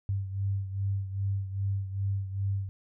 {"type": "beating tone pair", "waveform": "sine", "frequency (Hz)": [97.7, 100.2], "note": ["G2", "G2"], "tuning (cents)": [-5, 38], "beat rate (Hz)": 2.5, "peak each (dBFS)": [-29, -35], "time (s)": [0.09, 2.69], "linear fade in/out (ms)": 0, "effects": []}